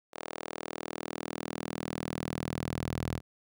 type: tone with high-pass filter sweep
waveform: sawtooth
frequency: 40.06 Hz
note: E1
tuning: 49 cents flat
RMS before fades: -37 dBFS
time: 0.12-3.21 s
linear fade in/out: 50 ms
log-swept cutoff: 520 to 100 Hz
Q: 1.2
effects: none